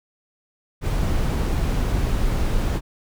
brown noise, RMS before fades -21 dBFS, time 0.81-2.81 s, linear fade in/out 50 ms, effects none

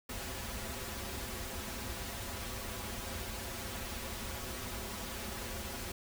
pink noise with comb filter, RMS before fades -41 dBFS, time 0.09-5.92 s, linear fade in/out 5 ms, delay 6.6 ms, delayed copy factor -0.8, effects none

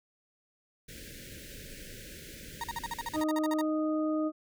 pink band-stop noise, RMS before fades -46 dBFS, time 0.88-3.23 s, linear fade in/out 10 ms, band 580 to 1500 Hz, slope 96 dB/octave
35% pulse tone bursts, 932.3 Hz, A#5, in tune, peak -31 dBFS, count 14, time 2.61-3.613 s, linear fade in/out 2 ms, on 28 ms, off 47 ms
harmonic tone, 309.8 Hz, D#4, 7 cents flat, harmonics 1 / 2 / 4, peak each -28 / -34 / -40 dBFS, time 3.13-4.32 s, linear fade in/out 50 ms
effects none

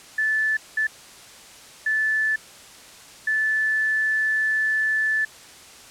sine tone bursts at uneven times, 1747 Hz, A6, 13 cents flat, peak -19 dBFS, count 4, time 0.18-0.57 / 0.77-0.87 / 1.86-2.36 / 3.27-5.25 s, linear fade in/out 5 ms, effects white hiss -45 dBFS RMS until 5.9 s + low-pass 9000 Hz 12 dB/octave

